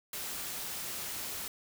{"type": "noise", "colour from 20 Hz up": "white", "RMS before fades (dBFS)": -39, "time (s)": [0.13, 1.48], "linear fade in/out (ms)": 2, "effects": []}